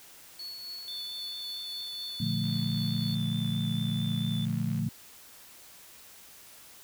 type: tone with tremolo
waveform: triangle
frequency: 4400 Hz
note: C#8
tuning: 14 cents flat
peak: -36 dBFS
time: 0.39-3.15 s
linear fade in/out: 5 ms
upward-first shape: triangle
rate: 3.8 Hz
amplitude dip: 40%
type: tone with vibrato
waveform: triangle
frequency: 3520 Hz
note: A7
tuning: in tune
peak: -37 dBFS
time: 0.88-4.45 s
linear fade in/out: 0 ms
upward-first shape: sine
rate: 4.5 Hz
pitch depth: 16 cents each way
type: chord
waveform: sine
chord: Bb major seventh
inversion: none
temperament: equal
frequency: 116.54 / 146.83 / 174.61 / 220 Hz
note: Bb2 / D3 / F3 / A3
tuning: 0 / 0 / 0 / 0 cents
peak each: -33 dBFS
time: 2.2-4.89 s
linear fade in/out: 5 ms
type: click train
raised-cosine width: 0.3 ms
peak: -35 dBFS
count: 162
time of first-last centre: 2.44-4.79 s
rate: 68.5 Hz
effects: white hiss -52 dBFS RMS until 6.83 s